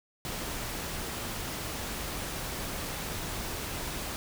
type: noise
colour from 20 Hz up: pink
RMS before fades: -36 dBFS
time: 0.25-4.16 s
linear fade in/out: 0 ms
effects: none